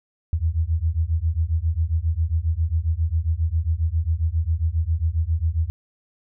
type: beating tone pair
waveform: sine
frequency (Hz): 77.9 / 85.3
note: D#2 / F2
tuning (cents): +3 / -40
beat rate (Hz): 7.4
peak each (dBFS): -22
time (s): 0.33-5.7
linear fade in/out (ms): 0
effects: none